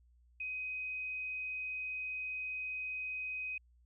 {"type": "tone", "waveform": "sine", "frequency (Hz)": 2515, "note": "D#7", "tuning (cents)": 18, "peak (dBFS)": -37, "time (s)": [0.4, 3.58], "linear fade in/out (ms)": 5, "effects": ["added 60 Hz sine -63 dBFS peak until 3.85 s"]}